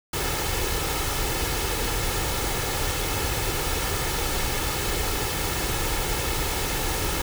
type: noise with comb filter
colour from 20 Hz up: pink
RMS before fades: -26 dBFS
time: 0.13-7.22 s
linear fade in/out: 5 ms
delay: 2.3 ms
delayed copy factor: +0.5
effects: none